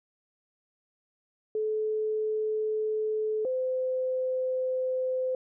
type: tone pair in turn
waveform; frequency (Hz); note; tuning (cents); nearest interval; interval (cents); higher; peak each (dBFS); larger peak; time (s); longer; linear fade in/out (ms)
sine; 432.1 / 513.9; A4 / C5; -31 / -31; minor third; 300; second; -26; neither; 1.55-3.45 / 3.45-5.35; neither; 2
effects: none